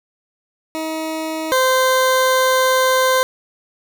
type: tone pair in turn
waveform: 20% pulse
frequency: 317.7 / 517.7 Hz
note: D#4 / C5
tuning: +36 / -18 cents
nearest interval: minor sixth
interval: 846 cents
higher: second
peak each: -17 / -8 dBFS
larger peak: second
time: 0.75-1.52 / 1.52-3.23 s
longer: second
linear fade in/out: 0 ms
effects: none